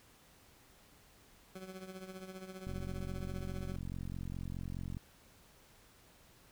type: tone with tremolo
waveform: 20% pulse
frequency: 187.7 Hz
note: F#3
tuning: 25 cents sharp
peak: -38 dBFS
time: 1.55-3.76 s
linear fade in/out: 5 ms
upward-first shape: triangle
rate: 15 Hz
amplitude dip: 75%
type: click train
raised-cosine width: 5 ms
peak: -30 dBFS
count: 104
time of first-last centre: 2.67-4.969 s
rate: 44.8 Hz
effects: pink hiss -63 dBFS RMS until 6.51 s